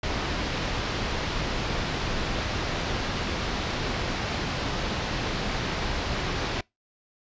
pink low-pass noise, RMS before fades -29 dBFS, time 0.03-6.61 s, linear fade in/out 5 ms, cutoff 5200 Hz, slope 24 dB/octave, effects noise-tail reverb RT60 0.2 s tail -25 dB re dry + resampled to 16000 Hz

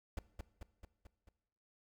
brown noise with echo, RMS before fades -40 dBFS, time 0.17-0.19 s, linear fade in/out 2 ms, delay 220 ms, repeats 5, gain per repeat -4 dB, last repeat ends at 1.29 s, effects noise-tail reverb RT60 0.9 s tail -18 dB re dry

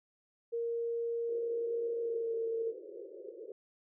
sine tone with pitch glide, 466.2 to 455.6 Hz, A#4 to A#4, 0 to -40 cents, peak -32 dBFS, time 0.52-2.72 s, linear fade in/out 20 ms, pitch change -40 cents, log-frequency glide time 1.98-2.39 s
pink band-pass noise, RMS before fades -47 dBFS, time 1.29-3.52 s, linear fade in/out 2 ms, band 350 to 530 Hz, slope 96 dB/octave
effects none

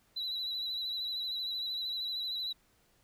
sine tone with vibrato, 3951 Hz, B7, in tune, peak -32 dBFS, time 0.16-2.53 s, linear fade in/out 10 ms, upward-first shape sine, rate 13 Hz, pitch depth 41 cents each way, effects tanh soft clip ceiling -31 dBFS + pink hiss -69 dBFS RMS until 3.03 s

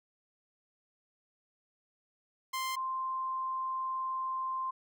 sawtooth / sine tone pair in turn, 1046.5 / 1046.5 Hz, C6 / C6, 0 / 0 cents, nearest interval unison, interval 0 cents, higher neither, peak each -29 / -32 dBFS, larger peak first, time 2.53-2.76 / 2.76-4.71 s, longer second, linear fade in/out 10 ms, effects none

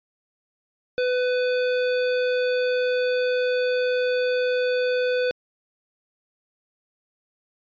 square tone, 499.9 Hz, B4, 21 cents sharp, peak -21 dBFS, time 0.98-5.31 s, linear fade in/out 0 ms, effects resampled to 11025 Hz

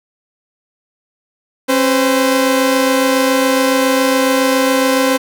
sawtooth tone pair together, 269.7 / 512.2 Hz, C#4 / C5, -47 / -37 cents, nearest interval major seventh, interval 1110 cents, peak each -10 dBFS, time 1.68-5.18 s, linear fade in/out 20 ms, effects none

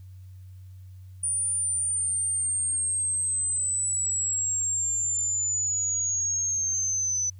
sine linear sweep, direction down, 9397 to 6000 Hz, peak -24 dBFS, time 1.23-7.3 s, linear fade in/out 5 ms, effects added 93 Hz sine -42 dBFS peak until 7.39 s + white hiss -68 dBFS RMS until 7.39 s

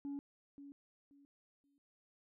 sine tone with echo, 282.1 Hz, C#4, 30 cents sharp, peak -38 dBFS, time 0.05-0.19 s, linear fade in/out 0 ms, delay 530 ms, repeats 3, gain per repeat -12 dB, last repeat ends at 1.78 s, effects tanh soft clip ceiling -38 dBFS

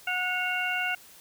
harmonic tone with a mistuned harmonic, 730 Hz, F#5, 24 cents flat, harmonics 1 / 2 / 3 / 4, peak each -34 / -30 / -33 / -31 dBFS, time 0.07-0.95 s, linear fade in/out 5 ms, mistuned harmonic 4, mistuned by -89 cents, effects white hiss -52 dBFS RMS until 1.2 s

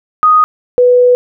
sine tone pair in turn, 1244.5 / 493.9 Hz, D#6 / B4, 0 / 0 cents, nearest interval octave + major third, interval 1600 cents, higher first, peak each -4 dBFS, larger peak neither, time 0.23-0.44 / 0.78-1.15 s, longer second, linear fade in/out 0 ms, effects none

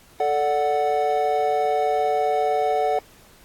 triangle chord, D major, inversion second, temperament equal, 440 / 587.3 / 740 Hz, A4 / D5 / F#5, 0 / 0 / 0 cents, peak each -22 / -24 / -19 dBFS, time 0.2-2.99 s, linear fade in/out 2 ms, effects pink hiss -52 dBFS RMS until 3.44 s + AAC 64 kbps

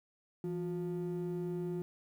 triangle ring-modulated tone, 263.1 Hz, C4, 10 cents sharp, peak -29 dBFS, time 0.44-1.82 s, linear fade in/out 0 ms, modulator 95 Hz, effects tanh soft clip ceiling -26 dBFS + 11-bit

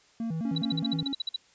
triangle tone with vibrato, 192.3 Hz, G3, 33 cents flat, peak -27 dBFS, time 0.2-1.03 s, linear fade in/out 2 ms, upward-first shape square, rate 4.8 Hz, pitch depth 300 cents each way
triangle tone with tremolo, 276.3 Hz, C#4, 6 cents flat, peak -28 dBFS, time 0.45-1.13 s, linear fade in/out 2 ms, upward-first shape square, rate 4.9 Hz, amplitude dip 45%
sine tone bursts, 3930 Hz, B7, 9 cents flat, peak -27 dBFS, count 12, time 0.56-1.362 s, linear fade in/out 5 ms, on 21 ms, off 50 ms
effects white hiss -61 dBFS RMS until 1.54 s + resampled to 16000 Hz

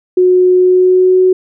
sine tone with pitch glide, 365.1 to 370.6 Hz, F#4 to F#4, -23 to +3 cents, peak -5 dBFS, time 0.17-1.33 s, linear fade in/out 5 ms, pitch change +26 cents, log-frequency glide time 0.56-1.2 s, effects none

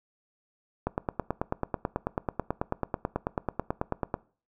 click train, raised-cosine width 1 ms, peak -13 dBFS, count 31, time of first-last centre 0.87-4.142 s, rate 9.17 Hz, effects noise-tail reverb RT60 0.4 s tail -21 dB re dry

